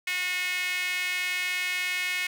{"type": "tone with high-pass filter", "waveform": "sawtooth", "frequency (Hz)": 363.3, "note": "F#4", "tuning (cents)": -32, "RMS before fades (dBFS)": -29, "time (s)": [0.07, 2.27], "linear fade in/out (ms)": 5, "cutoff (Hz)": 2200, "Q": 4.5, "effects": []}